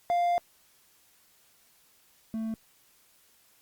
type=tone pair in turn; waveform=triangle; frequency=698.5 / 222.4 Hz; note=F5 / A3; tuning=0 / +19 cents; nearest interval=octave + minor sixth; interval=1981 cents; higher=first; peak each=-21 / -28 dBFS; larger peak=first; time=0.1-0.38 / 2.34-2.54 s; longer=first; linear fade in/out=0 ms; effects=white hiss -63 dBFS RMS until 3.61 s + Opus 48 kbps

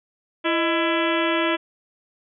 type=harmonic tone with a mistuned harmonic; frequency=333.9 Hz; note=E4; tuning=22 cents sharp; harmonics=1 / 2 / 3 / 4 / 5 / 6 / 7 / 8 / 9 / 10; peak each=-23 / -26 / -28 / -29 / -30 / -31 / -31 / -32 / -33 / -33 dBFS; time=0.44-1.57 s; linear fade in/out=20 ms; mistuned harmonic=2; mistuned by=-110 cents; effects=none

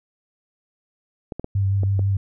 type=clicks; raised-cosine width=2 ms; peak=-16 dBFS; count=5; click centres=1.322 / 1.396 / 1.444 / 1.834 / 1.993 s
type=tone with vibrato; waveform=sine; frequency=98 Hz; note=G2; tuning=in tune; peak=-17 dBFS; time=1.55-2.17 s; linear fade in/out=5 ms; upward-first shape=sine; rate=6.1 Hz; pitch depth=21 cents each way
effects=none

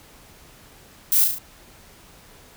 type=noise with echo; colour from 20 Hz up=violet; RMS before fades=-18 dBFS; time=1.12-1.24 s; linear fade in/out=0 ms; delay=36 ms; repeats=4; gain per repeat=-4 dB; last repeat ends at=1.384 s; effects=pink hiss -49 dBFS RMS until 2.56 s

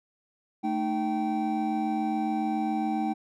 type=tone cluster; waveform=triangle; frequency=221.3 / 308.5 / 776 Hz; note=A3 / D#4 / G5; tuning=+10 / -15 / -18 cents; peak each=-28 dBFS; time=0.63-3.14 s; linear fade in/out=20 ms; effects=none

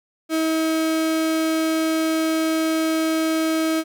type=tone; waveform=35% pulse; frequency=319.9 Hz; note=D#4; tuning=48 cents sharp; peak=-17 dBFS; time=0.29-3.84 s; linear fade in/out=50 ms; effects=none

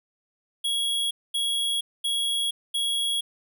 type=tone bursts; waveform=square; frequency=3322 Hz; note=G#7; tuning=in tune; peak=-24 dBFS; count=4; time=0.64-3.21 s; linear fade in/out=10 ms; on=470 ms; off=230 ms; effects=none

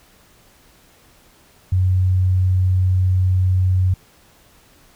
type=tone; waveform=sine; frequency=92.5 Hz; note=F#2; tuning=in tune; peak=-13 dBFS; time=1.72-3.94 s; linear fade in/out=5 ms; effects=pink hiss -52 dBFS RMS until 4.95 s

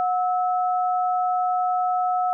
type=tone pair together; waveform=sine; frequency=730 / 1300.7 Hz; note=F#5 / E6; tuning=-24 / -24 cents; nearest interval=minor seventh; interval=1000 cents; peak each=-20 / -28 dBFS; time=0-2.33 s; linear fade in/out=0 ms; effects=none

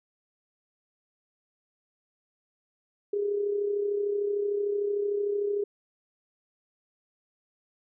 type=tone with amplitude modulation; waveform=sine; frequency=408 Hz; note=G#4; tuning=31 cents flat; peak=-23 dBFS; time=3.13-5.64 s; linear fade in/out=5 ms; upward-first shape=sine; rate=33.3 Hz; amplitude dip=50%; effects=none

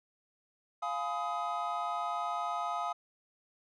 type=chord; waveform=triangle; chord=F half-diminished seventh; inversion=none; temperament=just; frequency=698.5 / 838.1 / 1005.8 / 1257.2 Hz; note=F5 / Ab5 / Cb6 / Eb6; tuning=0 / +16 / +31 / +18 cents; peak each=-35 / -37 / -40 / -34 dBFS; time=0.82-2.93 s; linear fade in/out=10 ms; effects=resampled to 22050 Hz

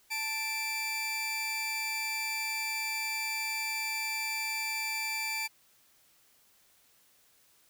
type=tone pair together; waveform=sawtooth; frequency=880 / 2343 Hz; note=A5 / D7; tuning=0 / -5 cents; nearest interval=octave + perfect fourth; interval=1695 cents; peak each=-36 / -29 dBFS; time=0.1-5.48 s; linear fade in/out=20 ms; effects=white hiss -65 dBFS RMS until 7.69 s

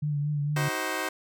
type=tone with vibrato; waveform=sine; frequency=146.83 Hz; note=D3; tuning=in tune; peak=-25 dBFS; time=0.02-0.69 s; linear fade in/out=10 ms; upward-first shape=triangle; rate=4.4 Hz; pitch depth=43 cents each way
type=chord; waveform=10% pulse; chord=C diminished; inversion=first; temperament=just; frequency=314 / 376.7 / 523.3 Hz; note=Eb4 / Gb4 / C5; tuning=+16 / +31 / 0 cents; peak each=-25 dBFS; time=0.56-1.09 s; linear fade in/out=5 ms
effects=none

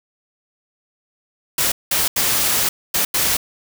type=noise bursts at uneven times; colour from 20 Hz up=white; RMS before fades=-18 dBFS; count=5; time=1.58-1.72 / 1.91-2.08 / 2.16-2.69 / 2.94-3.05 / 3.14-3.37 s; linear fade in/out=5 ms; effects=none

